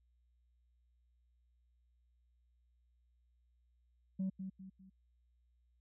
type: tone with echo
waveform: sine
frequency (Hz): 190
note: F#3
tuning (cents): +46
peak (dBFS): -32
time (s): 4.19-4.3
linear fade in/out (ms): 10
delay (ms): 200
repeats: 3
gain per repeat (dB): -8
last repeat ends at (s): 4.9
effects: tanh soft clip ceiling -32 dBFS + added 60 Hz sine -70 dBFS peak until 5.8 s